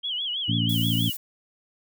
sine tone with vibrato, 3136 Hz, G7, in tune, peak -26 dBFS, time 0.03-1.13 s, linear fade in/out 20 ms, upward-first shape sine, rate 6.2 Hz, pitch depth 140 cents each way
harmonic tone, 56.8 Hz, A#1, 44 cents flat, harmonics 2 / 3 / 4 / 5, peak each -25 / -28 / -29 / -31 dBFS, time 0.48-1.1 s, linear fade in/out 10 ms
violet noise, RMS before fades -34 dBFS, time 0.69-1.17 s, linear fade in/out 5 ms
effects none

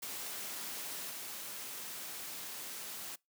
white noise with level steps, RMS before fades -42 / -44 dBFS, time 0.02-3.16 s, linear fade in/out 10 ms, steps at 1.09 s, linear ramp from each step 20 ms, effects noise-tail reverb RT60 0.2 s tail -25 dB re dry + high-pass 150 Hz 12 dB/octave

